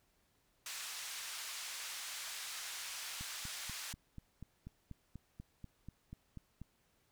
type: band-pass noise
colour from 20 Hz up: white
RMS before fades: -45 dBFS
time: 0.66-3.93 s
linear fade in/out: 2 ms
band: 1100 to 7700 Hz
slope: 12 dB/octave
type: click train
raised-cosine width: 5 ms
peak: -35 dBFS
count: 15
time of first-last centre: 3.21-6.616 s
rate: 4.11 Hz
effects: pink hiss -75 dBFS RMS until 7.11 s